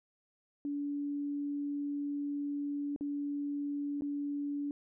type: tone with dropouts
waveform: sine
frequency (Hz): 287.2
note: D4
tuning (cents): -39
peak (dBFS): -33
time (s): 0.65-4.71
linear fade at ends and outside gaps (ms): 1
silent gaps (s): 2.962-3.009 / 4.01-4.02
effects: none